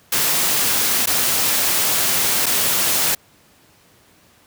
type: noise with dropouts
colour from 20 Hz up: white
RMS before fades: -18 dBFS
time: 0.12-3.15 s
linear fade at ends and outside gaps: 5 ms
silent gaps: 1.059-1.071 / 2.46-2.464 s
effects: pink hiss -53 dBFS RMS until 4.46 s + high-pass 80 Hz 12 dB/octave